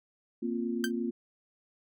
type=chord; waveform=sine; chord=Bb suspended second; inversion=none; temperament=equal; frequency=233.1 / 261.6 / 349.2 Hz; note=Bb3 / C4 / F4; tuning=0 / 0 / 0 cents; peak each=-32 / -36 / -35 dBFS; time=0.42-1.11 s; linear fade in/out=10 ms
type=tone with exponential decay; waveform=sawtooth; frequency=1561 Hz; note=G6; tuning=8 cents flat; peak=-23 dBFS; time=0.84-0.91 s; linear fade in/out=1 ms; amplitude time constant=15 ms
effects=none